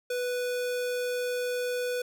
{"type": "tone", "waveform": "square", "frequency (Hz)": 493.9, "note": "B4", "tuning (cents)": 0, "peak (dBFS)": -29, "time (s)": [0.1, 2.02], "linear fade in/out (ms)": 5, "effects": []}